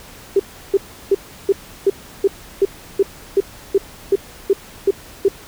sine tone bursts, 394.1 Hz, G4, 9 cents sharp, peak -9 dBFS, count 14, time 0.36-5.284 s, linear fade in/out 5 ms, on 36 ms, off 340 ms, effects pink hiss -40 dBFS RMS until 5.47 s

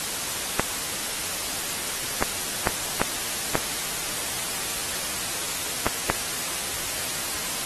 clicks, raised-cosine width 0.5 ms, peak -4 dBFS, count 7, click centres 0.596 / 2.225 / 2.672 / 3.016 / 3.554 / 5.866 / 6.1 s, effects white hiss -29 dBFS RMS until 7.65 s + AAC 32 kbps

